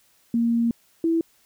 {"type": "tone pair in turn", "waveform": "sine", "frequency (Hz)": [233.1, 329.7], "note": ["A#3", "E4"], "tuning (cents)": [0, 0], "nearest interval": "tritone", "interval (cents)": 600, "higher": "second", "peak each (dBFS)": -18, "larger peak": "neither", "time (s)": [[0.34, 0.71], [1.04, 1.21]], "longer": "first", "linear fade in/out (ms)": 2, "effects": ["white hiss -61 dBFS RMS until 1.45 s"]}